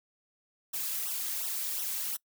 blue noise with flanger, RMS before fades -34 dBFS, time 0.73-2.17 s, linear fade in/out 10 ms, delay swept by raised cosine 0.43 to 2.83 ms, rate 2.8 Hz, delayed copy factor -0.85, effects noise-tail reverb RT60 0.1 s tail -24 dB re dry

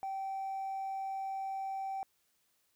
triangle tone with hard clipping, 775 Hz, G5, 20 cents flat, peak -35 dBFS, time 0.03-2.03 s, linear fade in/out 0 ms, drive 2 dB, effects white hiss -75 dBFS RMS until 2.75 s

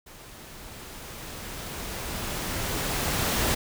pink noise with level ramp, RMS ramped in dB -47 to -24 dBFS, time 0.06-3.55 s, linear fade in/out 10 ms, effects none

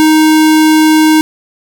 square tone, 312 Hz, D#4, 5 cents sharp, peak -5 dBFS, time 0-1.21 s, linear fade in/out 0 ms, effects none

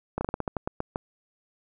slowing click train, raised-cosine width 1 ms, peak -14 dBFS, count 11, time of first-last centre 0.18-0.959 s, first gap 30 ms, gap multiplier 1.2, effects none

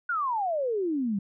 sine exponential sweep, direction down, 1480 to 189.1 Hz, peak -25 dBFS, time 0.09-1.19 s, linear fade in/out 5 ms, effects none

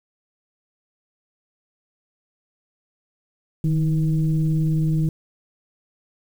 sine tone with frequency modulation, 155.56 Hz, D#3, in tune, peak -17 dBFS, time 3.64-5.09 s, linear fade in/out 2 ms, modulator 165 Hz, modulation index 0.53, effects 8-bit

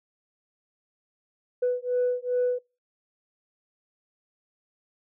sine beating tone pair, 494 / 496.5 Hz, B4 / B4, 0 / +9 cents, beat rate 2.5 Hz, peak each -25 dBFS, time 1.62-2.59 s, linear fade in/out 10 ms, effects noise-tail reverb RT60 0.3 s tail -26 dB re dry + tanh soft clip ceiling -18 dBFS

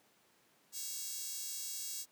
5% pulse tone with high-pass filter, 554.4 Hz, C#5, in tune, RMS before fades -42 dBFS, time 0.72-2.06 s, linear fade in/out 50 ms, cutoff 8400 Hz, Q 1, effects pink hiss -69 dBFS RMS until 2.11 s + high-pass 200 Hz 12 dB/octave

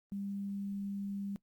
sine tone with quantisation, 199.3 Hz, G3, 29 cents sharp, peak -36 dBFS, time 0.12-1.36 s, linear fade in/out 0 ms, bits 11, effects noise-tail reverb RT60 0.1 s tail -21 dB re dry + Opus 24 kbps

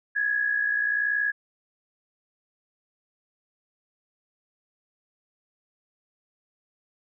sine tone pair together, 1664.1 / 1725 Hz, G#6 / A6, +3 / -35 cents, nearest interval minor second, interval 62 cents, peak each -23 / -30 dBFS, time 0.15-1.32 s, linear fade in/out 20 ms, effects none

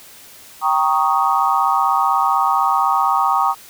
sine chord, Eb dominant seventh, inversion first, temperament equal, 784 / 932.3 / 1108.7 / 1244.5 Hz, G5 / Bb5 / Db6 / Eb6, 0 / 0 / 0 / 0 cents, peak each -19 dBFS, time 0.61-3.55 s, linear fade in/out 50 ms, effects white hiss -42 dBFS RMS until 3.69 s

